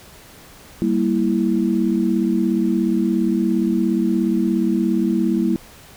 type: chord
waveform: sine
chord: E diminished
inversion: first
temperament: equal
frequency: 196 / 233.1 / 329.6 Hz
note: G3 / Bb3 / E4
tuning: 0 / 0 / 0 cents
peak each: -20 dBFS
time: 0.82-5.56 s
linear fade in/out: 0 ms
effects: pink hiss -44 dBFS RMS until 5.96 s